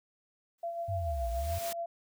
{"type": "noise with exponential growth", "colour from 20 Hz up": "white", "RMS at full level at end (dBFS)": -38, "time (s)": [0.58, 1.73], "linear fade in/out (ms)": 5, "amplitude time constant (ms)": 250}
{"type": "tone with tremolo", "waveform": "sine", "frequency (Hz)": 680, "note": "F5", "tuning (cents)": -46, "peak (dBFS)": -32, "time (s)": [0.63, 1.86], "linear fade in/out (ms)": 5, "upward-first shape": "sine", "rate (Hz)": 7, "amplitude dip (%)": 45}
{"type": "linear two-way sweep", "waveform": "sine", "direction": "down then up", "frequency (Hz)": [100.4, 55.1, 89.7], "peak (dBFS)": -32, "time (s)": [0.88, 1.59], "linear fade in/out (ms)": 10, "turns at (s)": 1.3}
{"effects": []}